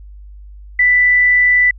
sine tone, 1982 Hz, B6, 6 cents sharp, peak -8 dBFS, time 0.79-1.71 s, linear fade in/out 5 ms, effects added 50 Hz sine -33 dBFS peak until 1.78 s

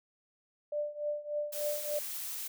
sine tone with tremolo, 592 Hz, D5, 14 cents sharp, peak -29 dBFS, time 0.72-1.99 s, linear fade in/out 5 ms, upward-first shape triangle, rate 3.4 Hz, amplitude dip 90%
blue noise, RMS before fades -39 dBFS, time 1.52-2.48 s, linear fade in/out 10 ms
effects none

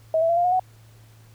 sine tone with pitch steps, 641 / 660.2 / 679.9 / 700.2 / 721.2 / 742.7 Hz, E5 / E5 / F5 / F5 / F#5 / F#5, -49 / +2 / -47 / +4 / -45 / +6 cents, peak -17 dBFS, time 0.14-0.596 s, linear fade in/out 2 ms, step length 76 ms, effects added 111 Hz sine -48 dBFS peak until 1.34 s + pink hiss -57 dBFS RMS until 1.34 s

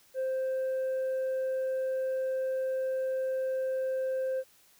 sine tone with tanh clipping, 523.3 Hz, C5, in tune, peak -29 dBFS, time 0.14-4.44 s, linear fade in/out 50 ms, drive 2 dB, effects white hiss -62 dBFS RMS until 4.79 s

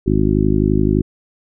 harmonic tone, 51.7 Hz, G#1, 7 cents flat, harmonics 1 / 2 / 3 / 4 / 5 / 6 / 7, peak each -20 / -20 / -20 / -20 / -20 / -20 / -20 dBFS, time 0.06-1.02 s, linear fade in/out 10 ms, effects none

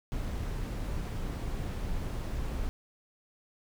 brown noise, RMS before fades -34 dBFS, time 0.12-2.69 s, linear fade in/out 0 ms, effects none

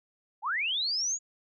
sine linear sweep, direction up, 743 to 6900 Hz, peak -27 dBFS, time 0.42-1.19 s, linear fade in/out 50 ms, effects none

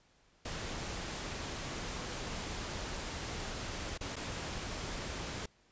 pink noise with dropouts, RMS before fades -40 dBFS, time 0.45-5.46 s, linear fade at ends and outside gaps 5 ms, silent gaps 3.977-4.008 / 4.158-4.164 s, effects pink hiss -68 dBFS RMS until 5.71 s + resampled to 16000 Hz

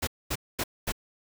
pink noise bursts, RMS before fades -29 dBFS, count 4, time 0.02-0.922 s, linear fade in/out 10 ms, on 53 ms, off 230 ms, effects none

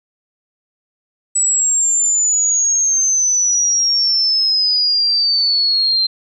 sine exponential sweep, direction down, 7900 to 4126 Hz, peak -12 dBFS, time 1.35-6.07 s, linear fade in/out 10 ms, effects none

